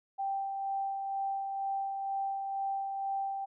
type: tone with tremolo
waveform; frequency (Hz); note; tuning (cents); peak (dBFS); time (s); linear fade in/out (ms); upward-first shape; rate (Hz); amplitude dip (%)
sine; 784; G5; 0; -30; 0.18-3.46; 20; sine; 2.1; 35
effects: none